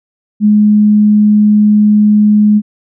sine tone, 210 Hz, G#3, 19 cents sharp, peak -4 dBFS, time 0.4-2.62 s, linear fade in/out 50 ms, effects none

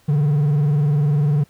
triangle tone with vibrato, 146.83 Hz, D3, in tune, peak -12 dBFS, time 0.08-1.44 s, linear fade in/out 10 ms, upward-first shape sine, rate 20 Hz, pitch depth 110 cents each way, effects pink hiss -56 dBFS RMS until 1.49 s

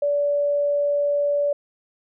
sine tone, 577 Hz, D5, 31 cents flat, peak -18 dBFS, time 0.02-1.53 s, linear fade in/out 5 ms, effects none

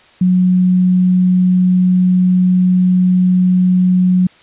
sine tone, 182.6 Hz, F#3, 23 cents flat, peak -8 dBFS, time 0.21-4.27 s, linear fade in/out 5 ms, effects white hiss -46 dBFS RMS until 4.42 s + resampled to 8000 Hz

